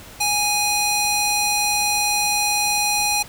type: tone with band-pass filter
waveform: square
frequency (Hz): 828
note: G#5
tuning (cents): -5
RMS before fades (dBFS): -20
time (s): 0.2-3.23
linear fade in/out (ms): 10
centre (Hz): 7100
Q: 0.56
effects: pink hiss -41 dBFS RMS until 3.28 s